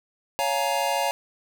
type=chord; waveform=square; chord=Bb minor seventh; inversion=first; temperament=just; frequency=559.4 / 699.2 / 839.1 / 932.3 Hz; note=Db5 / F5 / Ab5 / Bb5; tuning=+16 / +2 / +18 / 0 cents; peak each=-29 dBFS; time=0.39-1.11 s; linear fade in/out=0 ms; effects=none